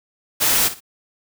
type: noise with echo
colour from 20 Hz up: white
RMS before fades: -17 dBFS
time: 0.4-0.69 s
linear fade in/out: 20 ms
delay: 58 ms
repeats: 2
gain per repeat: -13 dB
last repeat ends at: 0.806 s
effects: none